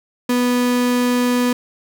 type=tone; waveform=35% pulse; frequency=246.2 Hz; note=B3; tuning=5 cents flat; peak=-13 dBFS; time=0.29-1.53 s; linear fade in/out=5 ms; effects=none

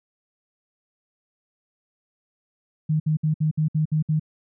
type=tone bursts; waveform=sine; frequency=154.9 Hz; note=D#3; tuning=7 cents flat; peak=-18 dBFS; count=8; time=2.89-4.197 s; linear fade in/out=10 ms; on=110 ms; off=61 ms; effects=none

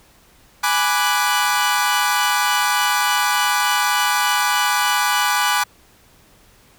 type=chord; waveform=sawtooth; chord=G# half-diminished seventh; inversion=none; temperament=equal; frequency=830.6 / 987.8 / 1174.7 / 1480 Hz; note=G#5 / B5 / D6 / F#6; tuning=0 / 0 / 0 / 0 cents; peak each=-18 dBFS; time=0.63-5.64 s; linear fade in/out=10 ms; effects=pink hiss -52 dBFS RMS until 6.78 s

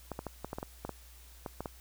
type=clicks; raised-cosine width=1 ms; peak=-23 dBFS; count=12; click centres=0.117 / 0.191 / 0.267 / 0.446 / 0.531 / 0.585 / 0.629 / 0.85 / 0.893 / 1.462 / 1.606 / 1.658 s; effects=added 60 Hz sine -53 dBFS peak until 1.8 s + white hiss -58 dBFS RMS until 1.8 s

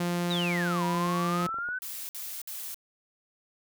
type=tone; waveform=sawtooth; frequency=174.61 Hz; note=F3; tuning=in tune; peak=-23 dBFS; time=0-1.47 s; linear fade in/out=5 ms
type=exponential two-way sweep; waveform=sine; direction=down then up; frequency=4000 to 951 to 1525 Hz; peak=-30 dBFS; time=0.3-1.79 s; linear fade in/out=10 ms; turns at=0.84 s
type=clicks; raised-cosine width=1 ms; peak=-32 dBFS; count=7; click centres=0.95 / 1.07 / 1.424 / 1.49 / 1.543 / 1.586 / 1.688 s
type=noise bursts; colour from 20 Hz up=blue; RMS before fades=-38 dBFS; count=3; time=1.82-2.744 s; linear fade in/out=0 ms; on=270 ms; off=57 ms
effects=none

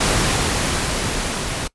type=noise with level ramp; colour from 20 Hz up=pink; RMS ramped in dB=-17 to -25 dBFS; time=0-1.68 s; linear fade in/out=10 ms; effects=noise-tail reverb RT60 0.1 s tail -22 dB re dry + resampled to 24000 Hz

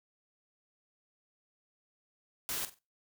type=noise with echo; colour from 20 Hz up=white; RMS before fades=-36 dBFS; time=2.49-2.65 s; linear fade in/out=0 ms; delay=46 ms; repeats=3; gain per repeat=-12 dB; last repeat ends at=2.788 s; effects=noise-tail reverb RT60 0.3 s tail -25 dB re dry

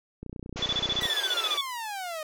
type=click train; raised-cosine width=3 ms; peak=-25 dBFS; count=26; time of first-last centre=0.23-1.055 s; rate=30.3 Hz
type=band-pass noise; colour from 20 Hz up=pink; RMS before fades=-37 dBFS; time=0.56-1.58 s; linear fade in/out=10 ms; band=340 to 6700 Hz; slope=96 dB/octave
type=tone bursts; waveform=sine; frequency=3459 Hz; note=A7; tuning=30 cents flat; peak=-24 dBFS; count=15; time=0.62-1.613 s; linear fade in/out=5 ms; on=41 ms; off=27 ms
type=exponential sweep; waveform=sawtooth; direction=down; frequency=1972 to 609 Hz; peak=-29 dBFS; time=1.01-2.23 s; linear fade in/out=2 ms
effects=none

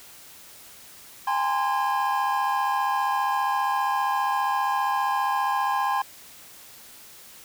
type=tone cluster; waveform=triangle; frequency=808 / 883 / 1038 / 1642 Hz; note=G#5 / A5 / C6 / G#6; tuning=-48 / +6 / -14 / -20 cents; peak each=-24 / -29 / -23 / -32 dBFS; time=1.27-6.02 s; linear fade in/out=5 ms; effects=white hiss -47 dBFS RMS until 7.44 s

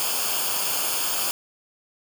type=noise with comb filter; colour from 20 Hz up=white; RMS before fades=-25 dBFS; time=0-1.31 s; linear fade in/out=0 ms; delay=0.51 ms; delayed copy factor=-0.7; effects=none

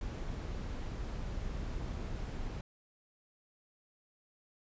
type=noise; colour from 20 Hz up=brown; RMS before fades=-39 dBFS; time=0.01-2.61 s; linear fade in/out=2 ms; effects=resampled to 16000 Hz

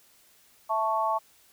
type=chord; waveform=sine; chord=A major; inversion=second; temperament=equal; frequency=659.3 / 880 / 1108.7 Hz; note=E5 / A5 / C#6; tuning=0 / 0 / 0 cents; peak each=-30 / -27 / -28 dBFS; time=0.69-1.19 s; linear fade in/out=20 ms; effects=white hiss -60 dBFS RMS until 1.52 s

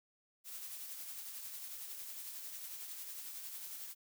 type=noise with tremolo; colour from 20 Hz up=blue; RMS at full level=-45 dBFS; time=0.44-3.95 s; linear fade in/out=50 ms; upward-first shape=triangle; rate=11 Hz; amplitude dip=40%; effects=none

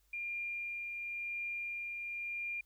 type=tone with tremolo; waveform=sine; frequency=2400 Hz; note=D7; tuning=37 cents sharp; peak=-36 dBFS; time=0.13-2.61 s; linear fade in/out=5 ms; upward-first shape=triangle; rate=0.95 Hz; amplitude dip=30%; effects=added 50 Hz sine -70 dBFS peak until 2.65 s + white hiss -75 dBFS RMS until 2.65 s

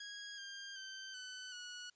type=tone with pitch steps; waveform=15% pulse; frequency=1647 / 1599.2 / 1552.8 / 1507.7 / 1463.9 Hz; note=G#6 / G6 / G6 / F#6 / F#6; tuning=-15 / +34 / -17 / +32 / -19 cents; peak=-40 dBFS; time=0-1.9 s; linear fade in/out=5 ms; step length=380 ms; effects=white hiss -75 dBFS RMS until 1.95 s + resampled to 16000 Hz

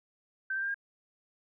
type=tone with pitch steps; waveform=sine; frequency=1550 / 1571.6 / 1593.6 / 1615.8 Hz; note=G6 / G6 / G6 / G#6; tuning=-20 / +4 / +28 / -48 cents; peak=-30 dBFS; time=0.5-0.744 s; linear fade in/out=5 ms; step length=61 ms; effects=none

